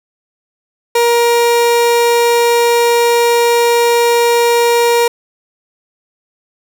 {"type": "tone", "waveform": "30% pulse", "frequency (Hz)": 472.4, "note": "A#4", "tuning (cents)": 23, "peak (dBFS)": -6, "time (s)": [0.95, 5.08], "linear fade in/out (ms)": 5, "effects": []}